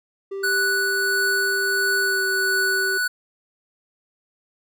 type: tone with pitch glide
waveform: triangle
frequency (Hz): 392 to 385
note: G4 to G4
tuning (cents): 0 to -31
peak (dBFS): -25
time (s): 0.31-2.98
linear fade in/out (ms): 10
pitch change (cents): -31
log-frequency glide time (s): 2-2.22
type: tone with tremolo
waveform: square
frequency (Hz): 1480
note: F#6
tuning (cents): 0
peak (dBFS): -19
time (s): 0.43-3.08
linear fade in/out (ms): 10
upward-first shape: triangle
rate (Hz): 1.5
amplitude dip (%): 25
effects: none